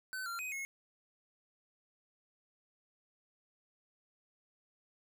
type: tone with pitch steps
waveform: square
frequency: 1520 / 1379 / 2511 / 2174 Hz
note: F#6 / F6 / D#7 / C#7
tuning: +46 / -22 / +15 / -34 cents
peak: -39 dBFS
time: 0.13-0.65 s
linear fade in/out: 0 ms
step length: 130 ms
effects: none